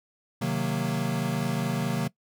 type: chord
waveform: square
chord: C half-diminished seventh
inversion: none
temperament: equal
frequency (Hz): 130.81 / 155.56 / 185 / 233.1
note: C3 / Eb3 / Gb3 / Bb3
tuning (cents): 0 / 0 / 0 / 0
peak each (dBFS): -32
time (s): 0.41-2.08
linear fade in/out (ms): 10
effects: noise-tail reverb RT60 0.1 s tail -20 dB re dry